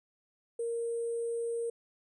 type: tone with sample-and-hold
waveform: sine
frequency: 466.2 Hz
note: A#4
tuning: in tune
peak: -31 dBFS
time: 0.59-1.7 s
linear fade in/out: 5 ms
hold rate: 8820 Hz
effects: resampled to 24000 Hz